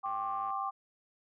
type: chord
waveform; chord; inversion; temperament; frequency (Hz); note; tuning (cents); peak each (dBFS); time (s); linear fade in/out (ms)
sine; G suspended fourth; none; equal with one note detuned; 784 / 1069.7 / 1174.7; G5 / C6 / D6; 0 / +38 / 0; -36 / -38 / -36; 0.03-0.71; 20
type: click train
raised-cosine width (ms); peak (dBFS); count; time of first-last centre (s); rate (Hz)
0.5; -40; 49; 0.06-0.504; 108
effects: none